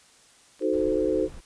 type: clicks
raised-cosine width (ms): 0.3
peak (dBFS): -36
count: 2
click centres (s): 0.594 / 0.622
type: chord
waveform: sine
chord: D# diminished seventh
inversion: none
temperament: equal with one note detuned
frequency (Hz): 311.1 / 370 / 440 / 518.4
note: D#4 / F#4 / A4 / C5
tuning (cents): 0 / 0 / 0 / -16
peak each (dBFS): -27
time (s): 0.6-1.29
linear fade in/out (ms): 50
type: noise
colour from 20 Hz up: brown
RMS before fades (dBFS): -41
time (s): 0.72-1.41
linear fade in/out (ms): 20
effects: white hiss -56 dBFS RMS until 1.45 s + resampled to 22050 Hz